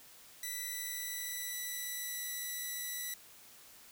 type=tone with pitch glide; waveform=5% pulse; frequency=1975.5 to 1964.1 Hz; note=B6 to B6; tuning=0 to -10 cents; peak=-28 dBFS; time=0.43-3.14 s; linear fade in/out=2 ms; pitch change=-10 cents; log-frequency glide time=0.6-2.25 s; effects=white hiss -57 dBFS RMS until 3.91 s